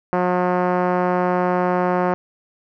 5% pulse tone with low-pass filter, 180 Hz, F#3, 47 cents flat, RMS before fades -19 dBFS, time 0.13-2.14 s, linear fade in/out 0 ms, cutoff 860 Hz, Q 0.85, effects none

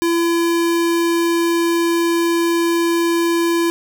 square tone, 338 Hz, E4, 43 cents sharp, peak -15 dBFS, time 0.02-3.7 s, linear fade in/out 0 ms, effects none

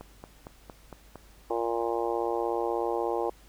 click train, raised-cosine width 1 ms, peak -27 dBFS, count 6, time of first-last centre 0.01-1.157 s, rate 4.36 Hz
harmonic tone, 116.54 Hz, A#2, in tune, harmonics 3 / 4 / 5 / 6 / 7 / 8 / 9, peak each -32 / -31 / -35 / -38 / -33 / -40 / -40 dBFS, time 1.5-3.3 s, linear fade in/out 5 ms
effects added 50 Hz sine -55 dBFS peak until 3.48 s + pink hiss -58 dBFS RMS until 3.48 s

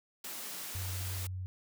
white high-pass noise, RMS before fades -42 dBFS, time 0.24-1.27 s, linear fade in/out 5 ms, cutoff 130 Hz, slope 24 dB/octave
sine tone, 92.5 Hz, F#2, in tune, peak -36 dBFS, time 0.75-1.46 s, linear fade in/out 0 ms
effects none

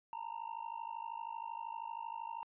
triangle tone with amplitude modulation, 918 Hz, A#5, 27 cents flat, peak -35 dBFS, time 0.13-2.43 s, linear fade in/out 0 ms, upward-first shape sine, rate 52.8 Hz, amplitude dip 95%, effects resampled to 8000 Hz

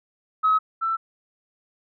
sine tone pair in turn, 1279 / 1332.7 Hz, D#6 / E6, +47 / +19 cents, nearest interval minor second, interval 72 cents, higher second, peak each -15 / -21 dBFS, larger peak first, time 0.43-0.59 / 0.81-0.97 s, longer neither, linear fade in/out 20 ms, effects tanh soft clip ceiling -11 dBFS

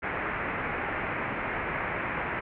white low-pass noise, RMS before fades -32 dBFS, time 0.02-2.41 s, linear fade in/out 20 ms, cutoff 2300 Hz, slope 48 dB/octave, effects none

